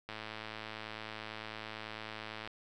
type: click train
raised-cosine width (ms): 0.3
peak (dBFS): -26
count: 261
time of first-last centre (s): 0.09-2.475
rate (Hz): 109
effects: none